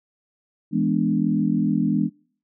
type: chord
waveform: sine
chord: E dominant seventh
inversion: none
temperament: equal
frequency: 164.81 / 207.7 / 246.9 / 293.7 Hz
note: E3 / G#3 / B3 / D4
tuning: 0 / 0 / 0 / 0 cents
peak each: -25 / -22 / -24 / -24 dBFS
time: 0.71-2.1 s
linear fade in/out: 50 ms
effects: noise-tail reverb RT60 0.5 s tail -25 dB re dry